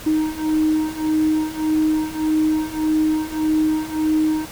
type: beating tone pair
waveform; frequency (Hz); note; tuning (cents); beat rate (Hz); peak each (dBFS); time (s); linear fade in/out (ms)
triangle; 310.4 / 312.1; D#4 / D#4; -4 / +5; 1.7; -18 / -16; 0.06-4.46; 10
effects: tanh soft clip ceiling -11 dBFS + pink hiss -36 dBFS RMS until 4.51 s